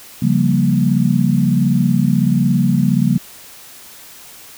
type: chord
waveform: sine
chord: G half-diminished seventh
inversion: second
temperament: equal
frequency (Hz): 138.59 / 174.61 / 196 / 233.1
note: Db3 / F3 / G3 / Bb3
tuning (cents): 0 / 0 / 0 / 0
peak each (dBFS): -17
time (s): 0.22-3.18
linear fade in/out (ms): 5
effects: white hiss -39 dBFS RMS until 4.57 s